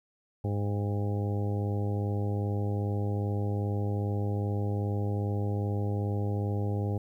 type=harmonic tone with a mistuned harmonic; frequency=102.5 Hz; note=G#2; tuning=22 cents flat; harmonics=1 / 2 / 3 / 4 / 5 / 6 / 7 / 8; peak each=-28 / -37 / -39 / -39 / -41 / -48 / -49 / -44 dBFS; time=0.44-6.98 s; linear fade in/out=5 ms; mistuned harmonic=8; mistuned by=-30 cents; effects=11-bit